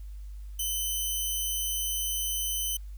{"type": "tone", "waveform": "5% pulse", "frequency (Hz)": 3040, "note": "F#7", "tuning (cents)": 46, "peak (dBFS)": -20, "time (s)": [0.59, 2.77], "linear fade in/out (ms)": 5, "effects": ["added 50 Hz sine -38 dBFS peak until 2.97 s", "white hiss -65 dBFS RMS until 2.97 s"]}